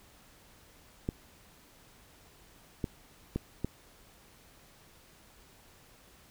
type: clicks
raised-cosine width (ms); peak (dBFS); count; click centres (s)
3; -18; 4; 1.089 / 2.842 / 3.36 / 3.646
effects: pink hiss -59 dBFS RMS until 6.3 s